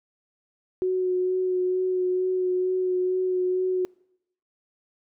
sine tone with vibrato, 368.1 Hz, F#4, 9 cents flat, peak -21 dBFS, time 0.82-3.85 s, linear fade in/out 0 ms, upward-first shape sine, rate 2.2 Hz, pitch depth 15 cents each way, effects noise-tail reverb RT60 0.8 s tail -25 dB re dry

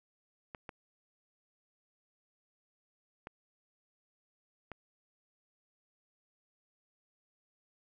clicks, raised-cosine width 0.5 ms, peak -28 dBFS, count 4, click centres 0.548 / 0.692 / 3.271 / 4.717 s, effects none

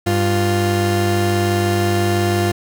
30% pulse tone pair together, 98.79 / 349.2 Hz, G2 / F4, +14 / 0 cents, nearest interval octave + minor seventh, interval 2186 cents, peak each -15 dBFS, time 0.06-2.52 s, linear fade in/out 10 ms, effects none

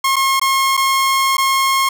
sawtooth tone with dropouts, 1077 Hz, C6, 50 cents sharp, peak -9 dBFS, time 0.04-1.89 s, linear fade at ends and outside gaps 5 ms, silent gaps 0.159-0.164 / 0.397-0.414 / 0.769-0.774 / 1.37-1.38 s, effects none

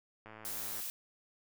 click train, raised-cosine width 0.5 ms, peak -35 dBFS, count 60, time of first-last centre 0.26-0.801 s, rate 109 Hz
blue noise, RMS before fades -40 dBFS, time 0.45-0.9 s, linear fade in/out 0 ms
effects none

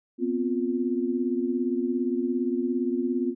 sine tone cluster, 244.1 / 261.5 / 351.3 Hz, B3 / C4 / F4, -20 / -1 / +10 cents, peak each -28 dBFS, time 0.18-3.35 s, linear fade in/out 50 ms, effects none

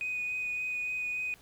sine tone with vibrato, 2489 Hz, D#7, in tune, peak -30 dBFS, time 0.01-1.34 s, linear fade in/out 0 ms, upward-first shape sine, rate 3.5 Hz, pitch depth 11 cents each way, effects tanh soft clip ceiling -27 dBFS + pink hiss -59 dBFS RMS until 1.41 s

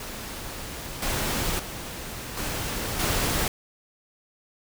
pink noise with level steps, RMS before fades -36 / -27 / -36 / -30 / -25 dBFS, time 0-3.48 s, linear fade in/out 2 ms, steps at 1.02 / 1.59 / 2.37 / 2.99 s, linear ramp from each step 5 ms, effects none

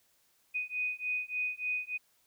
sine beating tone pair, 2489 / 2492.4 Hz, D#7 / D#7, 0 / +2 cents, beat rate 3.4 Hz, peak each -35 / -35 dBFS, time 0.54-1.98 s, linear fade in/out 20 ms, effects white hiss -70 dBFS RMS until 2.26 s

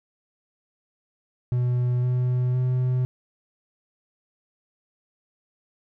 triangle tone with pitch steps, 123.47 / 125.12 / 126.79 Hz, B2 / B2 / B2, 0 / +23 / +46 cents, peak -18 dBFS, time 1.52-3.05 s, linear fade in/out 0 ms, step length 510 ms, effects none

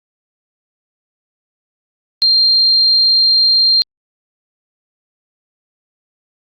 sine tone, 4186 Hz, C8, in tune, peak -8 dBFS, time 2.22-3.82 s, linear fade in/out 0 ms, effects Opus 48 kbps

